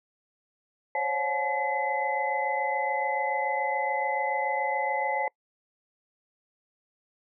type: tone cluster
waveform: sine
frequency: 536 / 563 / 718 / 855 / 2029 Hz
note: C5 / C#5 / F5 / A5 / B6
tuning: +42 / +27 / +48 / -50 / +46 cents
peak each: -33 / -35 / -36 / -28 / -32 dBFS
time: 0.95-5.28 s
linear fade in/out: 2 ms
effects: noise-tail reverb RT60 0.1 s tail -25 dB re dry